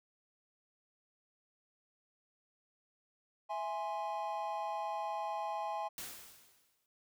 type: chord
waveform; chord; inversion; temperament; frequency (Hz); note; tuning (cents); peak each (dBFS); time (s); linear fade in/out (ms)
triangle; E augmented; none; equal; 659.3 / 830.6 / 1046.5; E5 / G#5 / B#5; 0 / 0 / 0; -40 / -36 / -41; 3.49-5.89; 20
type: noise with exponential decay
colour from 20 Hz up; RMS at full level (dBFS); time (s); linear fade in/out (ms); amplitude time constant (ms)
white; -42; 5.98-6.86; 1; 190
effects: none